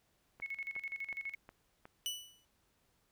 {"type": "click train", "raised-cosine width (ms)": 0.5, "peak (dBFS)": -36, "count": 5, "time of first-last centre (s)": [0.4, 1.855], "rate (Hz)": 2.75}
{"type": "tone with tremolo", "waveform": "sine", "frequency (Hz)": 2193, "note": "C#7", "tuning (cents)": -19, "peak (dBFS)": -37, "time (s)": [0.42, 1.35], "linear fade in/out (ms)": 5, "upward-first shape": "square", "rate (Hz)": 12, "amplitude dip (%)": 80}
{"type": "tone with exponential decay", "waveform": "sawtooth", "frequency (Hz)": 2965, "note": "F#7", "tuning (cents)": 3, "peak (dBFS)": -30, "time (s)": [2.06, 2.45], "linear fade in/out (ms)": 0, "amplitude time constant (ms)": 83}
{"effects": ["pink hiss -75 dBFS RMS until 3.11 s"]}